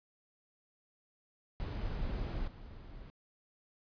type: noise with level steps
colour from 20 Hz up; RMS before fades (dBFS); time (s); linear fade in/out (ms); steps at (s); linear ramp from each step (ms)
brown; -37 / -49; 1.6-3.1; 0; 2.47; 10
effects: resampled to 11025 Hz